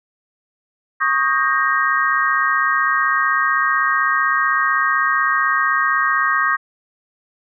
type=chord; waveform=sine; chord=Eb dominant seventh; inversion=third; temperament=equal with one note detuned; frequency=1108.7 / 1244.5 / 1592.6 / 1864.7 Hz; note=Db6 / Eb6 / G6 / Bb6; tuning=0 / 0 / +27 / 0 cents; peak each=-20 dBFS; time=1-6.57 s; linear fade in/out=20 ms; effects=none